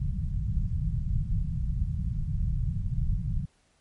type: low-pass noise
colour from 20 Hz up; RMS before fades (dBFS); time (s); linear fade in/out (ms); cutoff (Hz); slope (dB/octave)
pink; -28; 0-3.46; 10; 170; 48
effects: pink hiss -67 dBFS RMS until 3.8 s + MP3 48 kbps